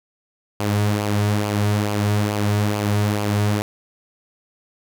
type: tone with flanger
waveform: sawtooth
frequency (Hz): 103.83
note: G#2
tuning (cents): 0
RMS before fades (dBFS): -20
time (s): 0.6-3.62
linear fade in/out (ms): 0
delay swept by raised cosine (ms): 0.52 to 3.82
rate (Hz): 2.3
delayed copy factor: -0.5
effects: none